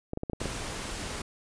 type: clicks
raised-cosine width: 2 ms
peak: -19 dBFS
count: 7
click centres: 0.134 / 0.174 / 0.234 / 0.298 / 0.333 / 0.416 / 0.457 s
type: noise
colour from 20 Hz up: pink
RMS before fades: -36 dBFS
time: 0.4-1.22 s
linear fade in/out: 5 ms
effects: resampled to 22050 Hz